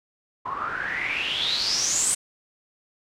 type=noise with low-pass filter sweep; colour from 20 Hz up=white; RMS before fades=-26 dBFS; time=0.45-2.15 s; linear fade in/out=10 ms; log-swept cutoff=1000 to 8800 Hz; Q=9.2; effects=none